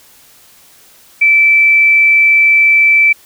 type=tone; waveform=sine; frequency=2323 Hz; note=D7; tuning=20 cents flat; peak=-5 dBFS; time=1.21-3.13 s; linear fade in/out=10 ms; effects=white hiss -44 dBFS RMS until 3.25 s